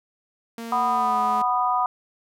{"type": "tone with pitch glide", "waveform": "sawtooth", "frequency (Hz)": [230.4, 215], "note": ["A#3", "A3"], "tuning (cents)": [-20, -40], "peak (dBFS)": -28, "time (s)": [0.58, 1.42], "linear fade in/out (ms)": 2, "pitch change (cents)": -120, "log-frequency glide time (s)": [0.87, 1.19]}
{"type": "chord", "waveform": "sine", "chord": "B major", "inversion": "second", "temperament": "just", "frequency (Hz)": [740.8, 987.8, 1234.7], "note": ["F#5", "B5", "D#6"], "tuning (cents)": [2, 0, -14], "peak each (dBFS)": [-24, -23, -24], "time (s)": [0.72, 1.86], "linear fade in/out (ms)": 2}
{"effects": []}